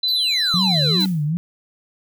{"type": "tone", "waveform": "sine", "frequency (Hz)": 4012, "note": "B7", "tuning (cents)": 26, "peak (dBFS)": -17, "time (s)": [0.03, 1.05], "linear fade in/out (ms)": 5}
{"type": "exponential sweep", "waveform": "square", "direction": "down", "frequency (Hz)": [4722, 280], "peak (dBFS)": -26, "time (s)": [0.08, 1.06], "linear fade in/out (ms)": 2}
{"type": "tone with vibrato", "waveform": "sine", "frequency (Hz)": 168.2, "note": "E3", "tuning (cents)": 35, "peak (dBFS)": -18, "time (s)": [0.54, 1.37], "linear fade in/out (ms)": 0, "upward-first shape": "sine", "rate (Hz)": 2.5, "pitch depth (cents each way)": 230}
{"type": "noise with exponential decay", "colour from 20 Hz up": "blue", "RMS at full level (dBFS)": -31, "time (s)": [1, 1.33], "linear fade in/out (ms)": 2, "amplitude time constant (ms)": 70}
{"effects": []}